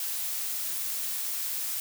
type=noise; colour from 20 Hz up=blue; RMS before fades=-32 dBFS; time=0-1.8 s; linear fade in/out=2 ms; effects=none